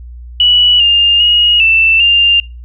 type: tone with pitch steps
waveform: sine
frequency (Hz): 2943 / 2811 / 2879 / 2662 / 2797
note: F#7 / F7 / F#7 / E7 / F7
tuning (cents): -10 / +11 / -48 / +16 / +2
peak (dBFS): -5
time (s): 0.4-2.4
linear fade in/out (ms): 2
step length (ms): 400
effects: noise-tail reverb RT60 0.3 s tail -25 dB re dry + added 60 Hz sine -27 dBFS peak until 2.64 s